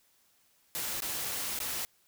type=noise with dropouts; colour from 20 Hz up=white; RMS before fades=-35 dBFS; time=0.75-1.85 s; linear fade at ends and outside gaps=0 ms; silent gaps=1.004-1.021 / 1.589-1.602 s; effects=white hiss -68 dBFS RMS until 2.07 s